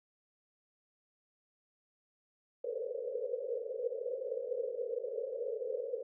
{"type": "band-pass noise", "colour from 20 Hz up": "white", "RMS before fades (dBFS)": -38, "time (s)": [2.64, 6.03], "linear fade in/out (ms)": 5, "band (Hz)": [450, 530], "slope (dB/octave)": 96, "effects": []}